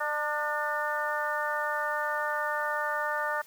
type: harmonic tone with a mistuned harmonic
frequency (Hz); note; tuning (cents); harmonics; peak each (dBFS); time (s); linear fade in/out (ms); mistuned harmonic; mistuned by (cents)
299.7; D4; +35; 2 / 3 / 4 / 5 / 6; -34 / -34 / -34 / -34 / -34; 0-3.42; 10; 5; -43
effects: white hiss -55 dBFS RMS until 3.46 s